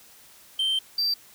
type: tone pair in turn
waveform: sine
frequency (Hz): 3126 / 4684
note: G7 / D8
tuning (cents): -6 / -5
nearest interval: perfect fifth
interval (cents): 701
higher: second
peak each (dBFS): -19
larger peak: neither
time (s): 0.59-0.79 / 0.98-1.14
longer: first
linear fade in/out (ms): 5
effects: tanh soft clip ceiling -21 dBFS + white hiss -52 dBFS RMS until 1.34 s